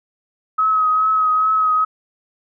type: tone with vibrato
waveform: sine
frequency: 1274 Hz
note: D#6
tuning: 41 cents sharp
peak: -13 dBFS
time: 0.58-1.85 s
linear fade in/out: 10 ms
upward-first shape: triangle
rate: 2.4 Hz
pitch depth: 28 cents each way
effects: none